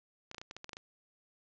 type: clicks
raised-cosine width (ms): 0.2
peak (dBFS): -27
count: 10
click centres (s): 0.314 / 0.346 / 0.382 / 0.415 / 0.511 / 0.566 / 0.644 / 0.693 / 0.732 / 0.769
effects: resampled to 16000 Hz + 11-bit